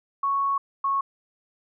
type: tone pair in turn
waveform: sine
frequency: 1108 / 1100.3 Hz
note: C#6 / C#6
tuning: -1 / -13 cents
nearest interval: unison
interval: 12 cents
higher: first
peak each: -21 dBFS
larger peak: neither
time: 0.23-0.58 / 0.84-1.01 s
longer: first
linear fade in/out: 5 ms
effects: none